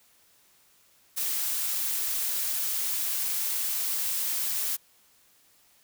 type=noise; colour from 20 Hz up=blue; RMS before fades=-29 dBFS; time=1.16-4.77 s; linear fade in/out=20 ms; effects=white hiss -62 dBFS RMS until 5.83 s